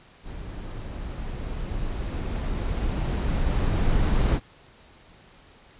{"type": "noise with level ramp", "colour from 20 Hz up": "brown", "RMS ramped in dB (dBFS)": [-36, -20], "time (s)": [0.23, 4.4], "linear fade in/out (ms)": 50, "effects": ["pink hiss -53 dBFS RMS until 5.79 s", "resampled to 8000 Hz"]}